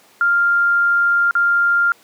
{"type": "tone with dropouts", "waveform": "sine", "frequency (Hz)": 1396.9, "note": "F6", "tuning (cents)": 0, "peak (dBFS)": -12, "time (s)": [0.21, 1.92], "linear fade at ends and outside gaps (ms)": 1, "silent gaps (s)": [1.31, 1.352], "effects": ["pink hiss -50 dBFS RMS until 2.03 s", "high-pass 300 Hz 12 dB/octave"]}